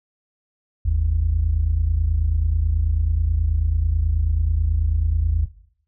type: tone pair together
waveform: sine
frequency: 50.26 / 79.5 Hz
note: G1 / D#2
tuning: +44 / +38 cents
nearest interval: minor sixth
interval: 794 cents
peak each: -18 dBFS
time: 0.85-5.46 s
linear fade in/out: 10 ms
effects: noise-tail reverb RT60 0.6 s tail -17 dB re dry + tanh soft clip ceiling -11 dBFS